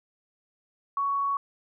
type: tone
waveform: sine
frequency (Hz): 1117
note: C#6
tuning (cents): +13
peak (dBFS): -24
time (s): 0.97-1.37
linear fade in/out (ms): 2
effects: none